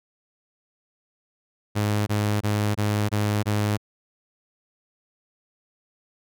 sawtooth tone bursts, 104.5 Hz, G#2, 11 cents sharp, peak -17 dBFS, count 6, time 1.75-3.775 s, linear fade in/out 20 ms, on 320 ms, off 21 ms, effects none

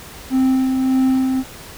triangle tone with tremolo, 261.6 Hz, C4, in tune, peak -10 dBFS, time 0.3-1.44 s, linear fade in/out 50 ms, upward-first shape sine, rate 1.7 Hz, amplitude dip 35%, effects pink hiss -37 dBFS RMS until 1.77 s

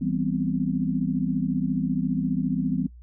sine chord, C major seventh, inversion first, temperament equal with one note detuned, 164.34 / 196 / 246.9 / 261.6 Hz, E3 / G3 / B3 / C4, -5 / 0 / 0 / 0 cents, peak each -28 dBFS, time 0.01-2.87 s, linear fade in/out 10 ms, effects noise-tail reverb RT60 0.1 s tail -21 dB re dry + added 60 Hz sine -43 dBFS peak until 3.02 s

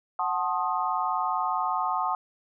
sine chord, F# diminished seventh, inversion none, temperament equal with one note detuned, 740 / 880 / 1064.8 / 1244.5 Hz, F#5 / A5 / C6 / Eb6, 0 / 0 / +30 / 0 cents, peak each -30 dBFS, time 0.19-2.15 s, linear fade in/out 2 ms, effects none

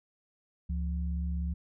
sine tone pair together, 70.67 / 174.61 Hz, C#2 / F3, +34 / 0 cents, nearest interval octave + major third, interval 1566 cents, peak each -30 / -37 dBFS, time 0.69-1.54 s, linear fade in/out 10 ms, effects none

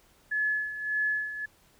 sine tone with tremolo, 1711 Hz, A6, 49 cents flat, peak -24 dBFS, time 0.31-1.46 s, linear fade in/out 10 ms, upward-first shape sine, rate 1.7 Hz, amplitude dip 70%, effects pink hiss -62 dBFS RMS until 1.79 s

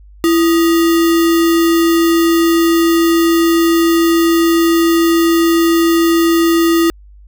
sine tone with sample-and-hold, 334 Hz, E4, 23 cents sharp, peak -8 dBFS, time 0.24-6.9 s, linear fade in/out 0 ms, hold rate 1575 Hz, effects added 50 Hz sine -37 dBFS peak until 7.27 s

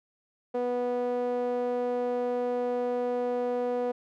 sawtooth tone with band-pass filter, 245.6 Hz, B3, 9 cents flat, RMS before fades -29 dBFS, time 0.54-3.92 s, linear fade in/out 10 ms, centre 550 Hz, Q 3.6, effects none

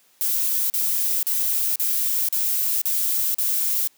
violet noise bursts, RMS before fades -22 dBFS, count 7, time 0.21-3.874 s, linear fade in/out 0 ms, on 490 ms, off 39 ms, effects white hiss -59 dBFS RMS until 3.97 s + high-pass 150 Hz 12 dB/octave

